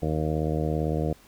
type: harmonic tone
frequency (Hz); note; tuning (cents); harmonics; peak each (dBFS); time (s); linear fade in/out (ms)
77.78; D#2; 0; 1 / 2 / 3 / 4 / 5 / 6 / 7 / 8 / 9; -30 / -28 / -35 / -32 / -37 / -32 / -35 / -39 / -37; 0.02-1.13; 5
effects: pink hiss -55 dBFS RMS until 1.27 s